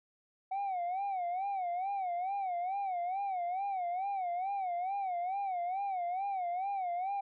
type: tone with vibrato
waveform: sine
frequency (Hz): 747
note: F#5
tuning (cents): +16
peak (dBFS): -30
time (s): 0.51-7.21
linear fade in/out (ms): 10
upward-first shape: sine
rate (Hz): 2.3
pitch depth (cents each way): 130
effects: tanh soft clip ceiling -31 dBFS